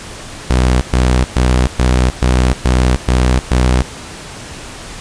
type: tone bursts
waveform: sawtooth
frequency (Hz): 62.6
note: B1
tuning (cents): +24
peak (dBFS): -5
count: 8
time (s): 0.5-3.82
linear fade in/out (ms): 0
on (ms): 310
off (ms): 120
effects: pink hiss -30 dBFS RMS until 5 s + resampled to 22050 Hz